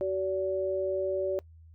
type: tone pair together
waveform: sine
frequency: 377.8 / 574 Hz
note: F#4 / D5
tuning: +36 / -40 cents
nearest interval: perfect fifth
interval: 724 cents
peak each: -30 / -29 dBFS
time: 0.01-1.39 s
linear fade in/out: 0 ms
effects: noise-tail reverb RT60 0.1 s tail -22 dB re dry + added 81 Hz sine -50 dBFS peak until 1.74 s